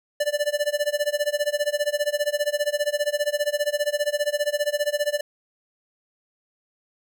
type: tone with tremolo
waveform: square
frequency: 587.3 Hz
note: D5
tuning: in tune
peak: -19 dBFS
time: 0.2-5.21 s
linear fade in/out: 5 ms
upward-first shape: sine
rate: 15 Hz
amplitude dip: 95%
effects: none